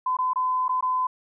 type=tone with dropouts; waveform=sine; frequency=1017 Hz; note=C6; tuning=50 cents flat; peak=-21 dBFS; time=0.06-1.07 s; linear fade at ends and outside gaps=5 ms; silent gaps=0.169-0.187 / 0.334-0.358 / 0.682-0.692 / 0.809-0.825 s; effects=none